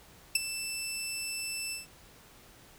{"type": "tone with ADSR envelope", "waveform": "15% pulse", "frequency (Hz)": 2653, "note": "E7", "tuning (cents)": 10, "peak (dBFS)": -13, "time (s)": [0.35, 1.87], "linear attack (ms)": 5, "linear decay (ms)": 18, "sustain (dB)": -14, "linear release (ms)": 150, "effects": ["pink hiss -56 dBFS RMS until 2.78 s"]}